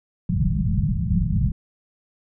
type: low-pass noise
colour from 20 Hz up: white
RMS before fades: -21 dBFS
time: 0.29-1.52 s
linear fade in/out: 2 ms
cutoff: 200 Hz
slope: 96 dB/octave
effects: none